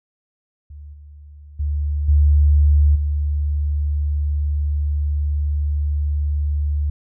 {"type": "tone with level steps", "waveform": "sine", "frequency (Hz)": 73.42, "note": "D2", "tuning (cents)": 0, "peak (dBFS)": [-34, -38, -18, -10, -17], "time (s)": [0.7, 6.9], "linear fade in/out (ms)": 5, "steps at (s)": [0.93, 1.59, 2.08, 2.95], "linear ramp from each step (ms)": 10, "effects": []}